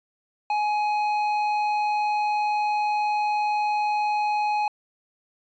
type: tone with hard clipping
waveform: sine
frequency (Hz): 839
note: G#5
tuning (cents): +17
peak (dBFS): -23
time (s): 0.5-4.68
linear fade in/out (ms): 2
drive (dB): 8
effects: resampled to 16000 Hz